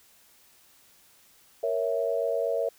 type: chord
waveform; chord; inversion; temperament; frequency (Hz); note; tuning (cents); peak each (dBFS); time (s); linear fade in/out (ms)
sine; A# diminished; none; equal; 466.2 / 554.4 / 659.3; A#4 / C#5 / E5; 0 / 0 / 0; -29; 1.63-2.69; 5
effects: white hiss -59 dBFS RMS until 2.78 s